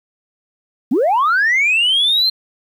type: linear sweep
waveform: sine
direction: up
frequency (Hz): 207.7 to 4200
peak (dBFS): -10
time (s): 0.91-2.3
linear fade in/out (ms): 10
effects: tanh soft clip ceiling -9 dBFS + 8-bit